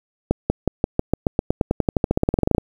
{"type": "accelerating click train", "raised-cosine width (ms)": 2, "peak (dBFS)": -3, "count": 26, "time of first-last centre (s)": [0.31, 2.582], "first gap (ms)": 190, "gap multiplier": 0.93, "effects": ["7-bit"]}